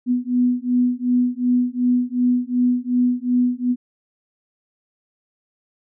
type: beating tone pair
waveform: sine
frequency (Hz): 245.9 / 248.6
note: B3 / B3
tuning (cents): -7 / +12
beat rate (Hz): 2.7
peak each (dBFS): -19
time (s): 0.06-3.76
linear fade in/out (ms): 50
effects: none